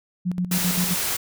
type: tone with tremolo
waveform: sine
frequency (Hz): 179.6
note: F3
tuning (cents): +49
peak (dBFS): -20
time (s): 0.25-0.95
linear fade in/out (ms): 20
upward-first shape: square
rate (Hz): 7.6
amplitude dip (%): 70
type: noise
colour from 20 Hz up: white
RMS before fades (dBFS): -25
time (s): 0.51-1.17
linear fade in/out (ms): 10
effects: none